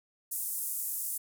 white band-pass noise, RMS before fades -35 dBFS, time 0.31-1.18 s, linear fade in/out 10 ms, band 8600 to 15000 Hz, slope 24 dB/octave, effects none

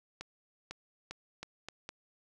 accelerating click train, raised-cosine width 0.2 ms, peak -24 dBFS, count 6, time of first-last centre 0.21-1.891 s, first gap 500 ms, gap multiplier 0.8, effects none

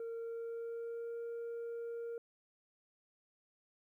sine tone with pitch glide, 460 to 466.2 Hz, A#4 to A#4, -23 to 0 cents, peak -37 dBFS, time 0-2.18 s, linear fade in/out 2 ms, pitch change +23 cents, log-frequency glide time 0.16-1.19 s, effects tanh soft clip ceiling -39 dBFS + 13-bit

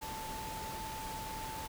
sine tone in noise, 880 Hz, A5, in tune, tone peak -42 dBFS, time 0.01-1.68 s, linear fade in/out 20 ms, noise pink, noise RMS -44 dBFS, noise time 0.01-1.68 s, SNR -1 dB, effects none

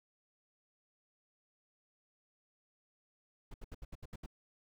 brown noise bursts, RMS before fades -45 dBFS, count 8, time 3.51-4.262 s, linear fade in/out 5 ms, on 31 ms, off 72 ms, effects none

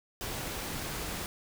pink noise, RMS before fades -37 dBFS, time 0.21-1.26 s, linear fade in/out 0 ms, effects none

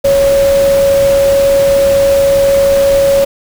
sine tone in noise, 554.4 Hz, C#5, in tune, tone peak -6 dBFS, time 0.04-3.25 s, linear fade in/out 10 ms, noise pink, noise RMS -21 dBFS, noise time 0.04-3.25 s, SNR +12 dB, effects none

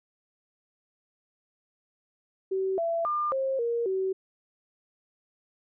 sine tone with pitch steps, 381.9 / 670 / 1200 / 534 / 469.1 / 380.1 Hz, G4 / E5 / D6 / C5 / A#4 / F#4, -45 / +28 / +37 / +35 / +11 / +47 cents, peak -25 dBFS, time 2.51-4.13 s, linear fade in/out 10 ms, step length 270 ms, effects none

